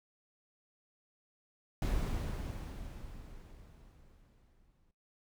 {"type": "noise with exponential decay", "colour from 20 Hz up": "brown", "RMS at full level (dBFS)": -31, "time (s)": [1.82, 4.91], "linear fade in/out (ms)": 1, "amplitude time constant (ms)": 670, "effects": ["noise-tail reverb RT60 0.3 s tail -22 dB re dry"]}